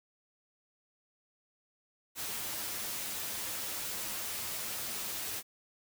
white noise with comb filter, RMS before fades -38 dBFS, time 2.15-5.43 s, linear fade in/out 50 ms, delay 9.3 ms, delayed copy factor +0.5, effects none

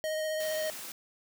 square tone with vibrato, 624 Hz, D#5, 5 cents sharp, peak -31 dBFS, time 0.04-0.7 s, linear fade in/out 0 ms, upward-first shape sine, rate 15 Hz, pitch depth 13 cents each way
white high-pass noise, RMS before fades -42 dBFS, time 0.4-0.92 s, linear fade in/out 2 ms, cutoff 130 Hz, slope 24 dB/octave
effects none

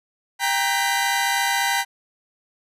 sawtooth tone cluster, 793 / 937 / 1532 / 1997 Hz, G5 / A#5 / G6 / B6, +20 / +9 / -40 / +19 cents, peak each -20 / -21 / -25 / -21 dBFS, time 0.39-1.85 s, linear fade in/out 50 ms, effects resampled to 32000 Hz

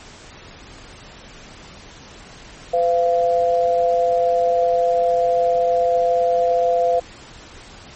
sine tone pair together, 508.2 / 688 Hz, B4 / F5, +49 / -26 cents, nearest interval perfect fourth, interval 525 cents, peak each -17 dBFS, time 2.73-7 s, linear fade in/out 10 ms, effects pink hiss -41 dBFS RMS until 7.95 s + MP3 32 kbps

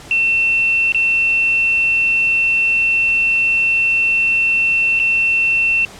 sine tone with dropouts, 2700 Hz, E7, 41 cents sharp, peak -12 dBFS, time 0.11-5.85 s, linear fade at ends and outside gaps 1 ms, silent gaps 0.921-0.946 / 4.992-4.998 s, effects pink hiss -37 dBFS RMS until 5.99 s + low-pass 9000 Hz 12 dB/octave

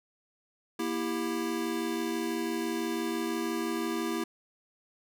square chord, E diminished, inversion second, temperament just, 237.3 / 329.6 / 395.6 Hz, Bb3 / E4 / G4, +31 / 0 / +16 cents, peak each -36 / -33 / -37 dBFS, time 0.79-4.24 s, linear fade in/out 5 ms, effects none

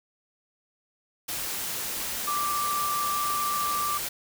sine tone in noise, 1174.7 Hz, D6, in tune, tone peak -26 dBFS, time 2.27-3.98 s, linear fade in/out 10 ms, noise white, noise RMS -32 dBFS, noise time 1.28-4.09 s, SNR +3 dB, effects none

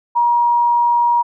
sine tone, 952 Hz, A#5, 36 cents sharp, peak -11 dBFS, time 0.15-1.23 s, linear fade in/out 20 ms, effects none

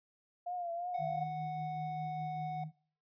sine tone with vibrato, 698.5 Hz, F5, in tune, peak -36 dBFS, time 0.46-1.24 s, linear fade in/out 10 ms, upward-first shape triangle, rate 2.9 Hz, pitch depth 67 cents each way
triangle tone, 738 Hz, F#5, 5 cents flat, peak -35 dBFS, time 0.94-2.64 s, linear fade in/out 5 ms
sine tone with tremolo, 155.56 Hz, D#3, in tune, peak -39 dBFS, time 0.98-2.72 s, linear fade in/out 50 ms, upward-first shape sine, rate 5 Hz, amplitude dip 35%
effects noise-tail reverb RT60 0.5 s tail -22 dB re dry + resampled to 11025 Hz

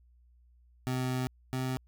25% pulse tone pair in turn, 128.1 / 129.44 Hz, C3 / C3, -36 / -18 cents, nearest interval unison, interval 18 cents, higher second, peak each -26 / -27 dBFS, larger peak first, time 0.87-1.27 / 1.53-1.77 s, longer first, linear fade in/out 0 ms, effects added 60 Hz sine -59 dBFS peak until 1.87 s

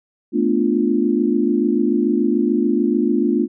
sine chord, B half-diminished seventh, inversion third, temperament equal, 220 / 246.9 / 293.7 / 349.2 Hz, A3 / B3 / D4 / F4, 0 / 0 / 0 / 0 cents, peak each -20 dBFS, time 0.32-3.48 s, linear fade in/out 50 ms, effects none

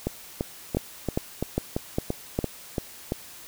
two click trains, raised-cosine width 2 ms, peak -12 / -10 dBFS, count 10 / 5, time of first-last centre 0.07-3.121 / 0.77-2.389 s, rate 2.95 / 2.47 Hz, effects white hiss -45 dBFS RMS until 3.47 s

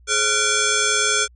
sine tone with frequency modulation, 2450 Hz, D#7, 27 cents flat, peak -16 dBFS, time 0.07-1.28 s, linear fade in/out 50 ms, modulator 958 Hz, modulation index 5.5, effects added 60 Hz sine -47 dBFS peak until 1.35 s

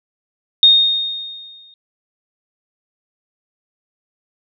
sine tone with exponential decay, 3696 Hz, A#7, 16 cents flat, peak -4 dBFS, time 0.63-1.74 s, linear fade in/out 1 ms, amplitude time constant 240 ms, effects none

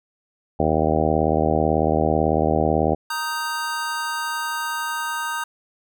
harmonic tone, 78.1 Hz, D#2, 7 cents sharp, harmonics 1 / 2 / 3 / 4 / 5 / 6 / 7 / 8 / 9 / 10, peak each -26 / -26 / -26 / -26 / -26 / -26 / -26 / -26 / -26 / -26 dBFS, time 0.59-2.95 s, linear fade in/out 10 ms
square chord, Eb major, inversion second, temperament just, 933.4 / 1244.5 / 1555.6 Hz, Bb5 / Eb6 / G6, +2 / 0 / -14 cents, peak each -29 / -30 / -29 dBFS, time 3.1-5.44 s, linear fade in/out 5 ms
effects none

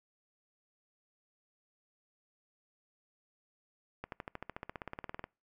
accelerating click train, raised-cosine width 0.5 ms, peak -25 dBFS, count 20, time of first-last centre 4.04-5.241 s, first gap 82 ms, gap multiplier 0.97, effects noise-tail reverb RT60 0.3 s tail -26 dB re dry

